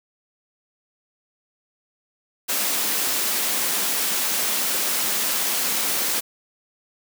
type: high-pass noise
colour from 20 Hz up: white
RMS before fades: -23 dBFS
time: 2.48-6.21 s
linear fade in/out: 20 ms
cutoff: 170 Hz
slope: 48 dB/octave
effects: none